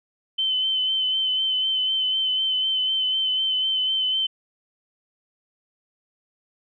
sine tone with vibrato, 3064 Hz, G7, 40 cents flat, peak -20 dBFS, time 0.38-4.27 s, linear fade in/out 10 ms, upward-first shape sine, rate 4 Hz, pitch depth 25 cents each way, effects none

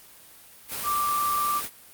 sine tone in noise, 1174.7 Hz, D6, in tune, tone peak -23 dBFS, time 0.83-1.62 s, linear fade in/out 50 ms, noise white, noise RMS -32 dBFS, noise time 0.68-1.7 s, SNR +6 dB, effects white hiss -50 dBFS RMS until 1.93 s + Opus 32 kbps

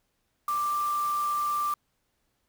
sine tone in noise, 1180 Hz, D6, 8 cents sharp, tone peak -25 dBFS, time 0.48-1.74 s, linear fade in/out 2 ms, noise white, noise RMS -43 dBFS, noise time 0.48-1.74 s, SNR +15 dB, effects pink hiss -75 dBFS RMS until 2.48 s

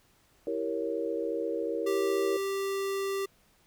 sine chord, E diminished seventh, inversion none, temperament equal, 329.6 / 392 / 466.2 / 554.4 Hz, E4 / G4 / Bb4 / Db5, 0 / 0 / 0 / 0 cents, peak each -35 / -37 / -32 / -36 dBFS, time 0.47-2.37 s, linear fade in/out 2 ms
square tone, 392 Hz, G4, in tune, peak -30 dBFS, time 1.86-3.26 s, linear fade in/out 10 ms
effects pink hiss -65 dBFS RMS until 3.66 s

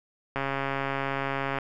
click train, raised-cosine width 0.5 ms, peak -14 dBFS, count 169, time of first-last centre 0.36-1.586 s, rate 137 Hz, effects none

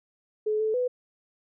sine tone with pitch steps, 428.1 / 435.9 / 498 Hz, A4 / A4 / B4, -47 / -16 / +14 cents, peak -23 dBFS, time 0.46-0.88 s, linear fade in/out 10 ms, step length 140 ms, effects none

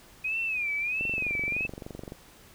sine tone with vibrato, 2486 Hz, D#7, 2 cents flat, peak -27 dBFS, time 0.24-1.67 s, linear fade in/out 10 ms, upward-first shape sine, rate 1.5 Hz, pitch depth 140 cents each way
click train, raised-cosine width 2 ms, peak -25 dBFS, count 27, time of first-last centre 1.01-2.121 s, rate 23.4 Hz
effects pink hiss -54 dBFS RMS until 2.54 s

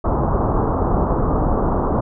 pink low-pass noise, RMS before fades -18 dBFS, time 0.04-2.01 s, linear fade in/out 10 ms, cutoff 1200 Hz, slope 48 dB/octave, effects none

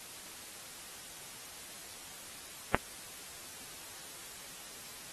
click, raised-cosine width 0.5 ms, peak -8 dBFS, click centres 2.746 s, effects white hiss -48 dBFS RMS until 5.12 s + AAC 32 kbps

